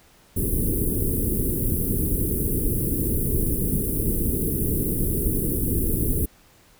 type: band-stop noise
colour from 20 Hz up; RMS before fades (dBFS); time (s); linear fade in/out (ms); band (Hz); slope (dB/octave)
pink; -23; 0.36-6.26; 10; 440 to 10000; 48
effects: pink hiss -55 dBFS RMS until 6.79 s